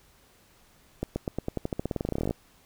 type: accelerating click train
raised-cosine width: 2 ms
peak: -15 dBFS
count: 24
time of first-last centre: 1.03-2.309 s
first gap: 130 ms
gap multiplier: 0.91
effects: pink hiss -60 dBFS RMS until 2.65 s